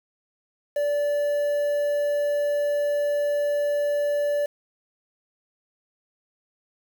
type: tone with quantisation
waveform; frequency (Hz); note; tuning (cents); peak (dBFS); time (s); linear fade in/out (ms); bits
triangle; 580; D5; -22; -19; 0.76-4.46; 5; 7
effects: none